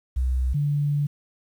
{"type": "tone pair in turn", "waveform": "sine", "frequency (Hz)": [63.8, 145.23], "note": ["C2", "D3"], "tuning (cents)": [-43, -19], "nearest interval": "octave + major second", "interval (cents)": 1424, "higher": "second", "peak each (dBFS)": -20, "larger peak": "neither", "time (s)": [[0.16, 0.54], [0.54, 1.07]], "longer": "second", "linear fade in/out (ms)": 10, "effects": ["9-bit"]}